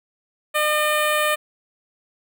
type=tone with notch filter; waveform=10% pulse; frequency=605 Hz; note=D#5; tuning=49 cents flat; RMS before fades=-20 dBFS; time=0.54-1.36 s; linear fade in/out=20 ms; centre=5200 Hz; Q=0.74; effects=none